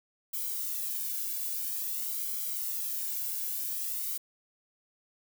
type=noise with flanger; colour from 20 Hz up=violet; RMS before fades=-34 dBFS; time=0.33-4.18 s; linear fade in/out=10 ms; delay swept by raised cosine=1.1 to 1.61 ms; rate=0.5 Hz; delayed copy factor=-0.7; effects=none